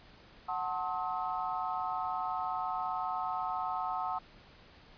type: chord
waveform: sine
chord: F# diminished seventh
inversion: none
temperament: just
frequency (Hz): 740 / 888 / 1065.6 / 1278.7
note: F#5 / A5 / C6 / Eb6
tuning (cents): 0 / +16 / +31 / +47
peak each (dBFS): -36 / -38 / -39 / -38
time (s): 0.48-4.19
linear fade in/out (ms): 10
effects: pink hiss -57 dBFS RMS until 4.97 s + resampled to 11025 Hz